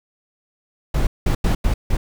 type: noise bursts at uneven times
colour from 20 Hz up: brown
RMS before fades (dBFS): -17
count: 5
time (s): 0.94-1.07 / 1.26-1.35 / 1.44-1.55 / 1.64-1.74 / 1.9-1.97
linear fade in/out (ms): 5
effects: none